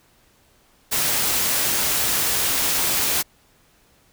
white noise, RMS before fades -21 dBFS, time 0.91-3.23 s, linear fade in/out 20 ms, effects pink hiss -58 dBFS RMS until 4.12 s

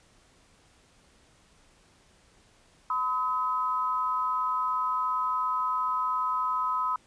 sine tone pair together, 1011.2 / 1274 Hz, B5 / D#6, +41 / +41 cents, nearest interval major third, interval 400 cents, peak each -28 dBFS, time 2.9-6.96 s, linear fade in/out 2 ms, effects pink hiss -61 dBFS RMS until 7.06 s + resampled to 22050 Hz

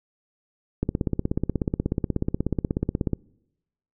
click train, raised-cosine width 3 ms, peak -10 dBFS, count 39, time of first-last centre 0.83-3.133 s, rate 16.5 Hz, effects noise-tail reverb RT60 0.9 s tail -26 dB re dry

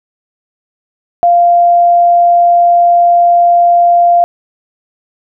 sine tone, 695 Hz, F5, 9 cents flat, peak -4 dBFS, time 1.23-4.24 s, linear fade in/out 0 ms, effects none

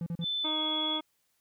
triangle tone bursts, 169 Hz, E3, 43 cents sharp, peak -29 dBFS, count 3, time 0.01-0.243 s, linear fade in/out 2 ms, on 53 ms, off 37 ms
sine tone with pitch glide, 3520 to 3371 Hz, A7 to G#7, 0 to +25 cents, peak -29 dBFS, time 0.21-1.01 s, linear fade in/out 50 ms, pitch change -75 cents, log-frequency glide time 0.41-0.57 s
harmonic tone, 310.1 Hz, D#4, 6 cents flat, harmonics 1 / 2 / 3 / 4 / 5 / 7 / 8 / 9, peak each -36 / -41 / -39 / -42 / -54 / -49 / -57 / -59 dBFS, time 0.44-1.01 s, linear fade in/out 10 ms
effects white hiss -74 dBFS RMS until 1.4 s

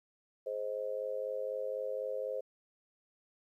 sine tone with amplitude modulation, 526 Hz, C5, 9 cents sharp, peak -30 dBFS, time 0.46-2.41 s, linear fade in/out 10 ms, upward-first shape sine, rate 104 Hz, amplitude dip 95%, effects 12-bit

